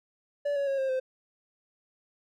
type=tone with pitch steps; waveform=triangle; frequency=576 / 561.2 / 546.8 / 532.8 / 519.1 Hz; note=D5 / C#5 / C#5 / C5 / C5; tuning=-34 / +21 / -24 / +31 / -14 cents; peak=-24 dBFS; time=0.45-1 s; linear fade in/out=10 ms; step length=110 ms; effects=none